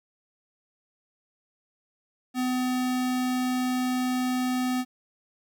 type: tone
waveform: square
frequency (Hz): 252.9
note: B3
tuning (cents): +41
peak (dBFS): -25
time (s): 2.34-4.85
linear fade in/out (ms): 50
effects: 10-bit